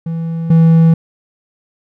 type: tone pair in turn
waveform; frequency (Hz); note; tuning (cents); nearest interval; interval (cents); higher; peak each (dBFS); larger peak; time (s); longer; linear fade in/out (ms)
triangle; 164.81 / 163.77; E3 / E3; 0 / -11; unison; 11; first; -15 / -3; second; 0.06-0.5 / 0.5-0.94; neither; 5
effects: none